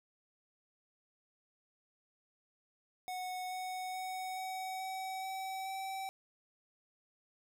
square tone with pitch steps, 736 / 741.5 / 747.1 / 752.8 / 758.4 / 764.2 / 769.9 Hz, F#5 / F#5 / F#5 / F#5 / F#5 / G5 / G5, -9 / +4 / +17 / +30 / +43 / -44 / -31 cents, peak -39 dBFS, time 3.08-6.09 s, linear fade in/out 0 ms, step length 430 ms, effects none

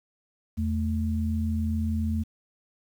sine tone pair together, 82.41 / 220 Hz, E2 / A3, 0 / 0 cents, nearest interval octave + perfect fourth, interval 1700 cents, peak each -26 / -28 dBFS, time 0.57-2.24 s, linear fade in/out 20 ms, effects 9-bit

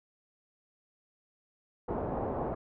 white low-pass noise, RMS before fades -34 dBFS, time 1.88-2.55 s, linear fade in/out 10 ms, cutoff 820 Hz, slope 24 dB/octave, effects none

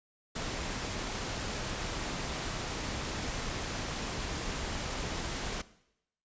pink noise, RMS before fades -36 dBFS, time 0.35-5.62 s, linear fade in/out 10 ms, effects noise-tail reverb RT60 0.8 s tail -18 dB re dry + resampled to 16000 Hz

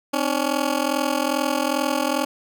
15% pulse ring-modulated tone, 282 Hz, C#4, 30 cents sharp, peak -11 dBFS, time 0.13-2.25 s, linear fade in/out 10 ms, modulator 21.2 Hz, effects none

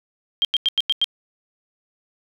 sine tone bursts, 3191 Hz, G7, 30 cents sharp, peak -15 dBFS, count 6, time 0.42-1.043 s, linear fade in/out 0 ms, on 28 ms, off 91 ms, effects none

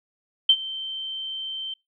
sine tone with ADSR envelope, 3113 Hz, G7, 13 cents flat, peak -10 dBFS, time 0.49-1.74 s, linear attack 5 ms, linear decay 59 ms, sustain -19 dB, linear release 6 ms, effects noise-tail reverb RT60 0.2 s tail -26 dB re dry

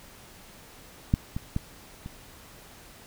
clicks, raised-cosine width 5 ms, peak -8 / -18 / -14 / -25 dBFS, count 4, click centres 1.139 / 1.365 / 1.564 / 2.061 s, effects pink hiss -50 dBFS RMS until 3.06 s

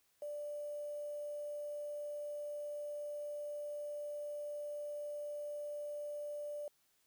sine tone with quantisation, 588 Hz, D5, 2 cents sharp, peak -40 dBFS, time 0.22-6.68 s, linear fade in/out 2 ms, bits 10, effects white hiss -75 dBFS RMS until 7.06 s

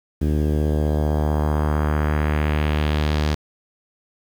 sawtooth tone with low-pass filter sweep, 75.5 Hz, D2, 48 cents sharp, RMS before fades -20 dBFS, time 0.21-3.35 s, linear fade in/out 10 ms, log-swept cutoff 320 to 5100 Hz, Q 1.6, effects 7-bit

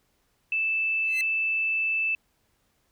sine tone, 2637 Hz, E7, in tune, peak -23 dBFS, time 0.52-2.15 s, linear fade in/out 2 ms
sawtooth tone with exponential growth, 2050 Hz, C7, 36 cents flat, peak -25 dBFS, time 1.03-1.21 s, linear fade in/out 1 ms, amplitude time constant 38 ms
effects pink hiss -70 dBFS RMS until 2.91 s

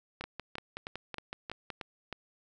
two click trains, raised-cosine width 0.3 ms, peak -22 / -22 dBFS, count 7 / 9, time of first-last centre 0.24-2.127 / 0.21-1.703 s, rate 3.18 / 5.36 Hz, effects none

